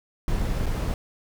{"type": "noise with dropouts", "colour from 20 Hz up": "brown", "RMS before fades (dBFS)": -25, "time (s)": [0.28, 0.94], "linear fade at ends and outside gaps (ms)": 1, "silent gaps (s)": [0.66, 0.664], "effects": []}